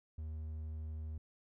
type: tone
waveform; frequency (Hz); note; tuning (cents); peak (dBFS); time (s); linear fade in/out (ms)
triangle; 78.1; D#2; +7; -38; 0.18-1.18; 5
effects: none